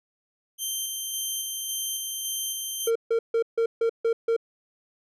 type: tone with tremolo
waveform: 5% pulse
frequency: 3136 Hz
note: G7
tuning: in tune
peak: -18 dBFS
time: 0.58-2.91 s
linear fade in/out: 50 ms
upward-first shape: square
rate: 1.8 Hz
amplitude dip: 25%
type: tone bursts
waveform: triangle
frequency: 458.3 Hz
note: A#4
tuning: 29 cents flat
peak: -18 dBFS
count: 7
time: 2.87-4.365 s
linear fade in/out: 5 ms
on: 85 ms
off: 150 ms
effects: resampled to 32000 Hz